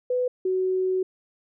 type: tone pair in turn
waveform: sine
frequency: 499.4 / 373.2 Hz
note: B4 / F#4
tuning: +19 / +15 cents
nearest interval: perfect fourth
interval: 504 cents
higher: first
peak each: -21 dBFS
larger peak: neither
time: 0.1-0.28 / 0.45-1.03 s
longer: second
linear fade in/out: 5 ms
effects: none